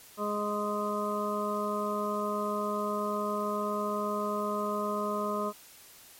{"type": "harmonic tone", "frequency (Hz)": 207.7, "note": "G#3", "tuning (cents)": 0, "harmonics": [1, 2, 3, 5, 6], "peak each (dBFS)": [-35, -35, -35, -35, -35], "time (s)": [0.17, 5.53], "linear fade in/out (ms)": 50, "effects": ["white hiss -53 dBFS RMS until 6.19 s", "MP3 64 kbps"]}